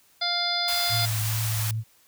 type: harmonic tone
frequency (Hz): 700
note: F5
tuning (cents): +4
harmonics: 1 / 2 / 3 / 5 / 6 / 7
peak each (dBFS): -31 / -34 / -34 / -29 / -31 / -28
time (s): 0.21-1.06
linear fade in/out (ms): 10
type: band-stop noise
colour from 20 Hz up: white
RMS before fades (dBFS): -31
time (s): 0.68-1.71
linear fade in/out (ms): 2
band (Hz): 100 to 610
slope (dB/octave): 48
type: tone with vibrato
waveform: sine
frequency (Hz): 110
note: A2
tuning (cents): 0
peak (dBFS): -25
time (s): 0.89-1.84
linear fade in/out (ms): 50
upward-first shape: sine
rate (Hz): 2.4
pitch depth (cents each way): 23
effects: white hiss -60 dBFS RMS until 2.07 s